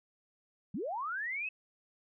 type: linear sweep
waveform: sine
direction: up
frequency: 155.56 to 2630 Hz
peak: -34 dBFS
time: 0.74-1.49 s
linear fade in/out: 5 ms
effects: none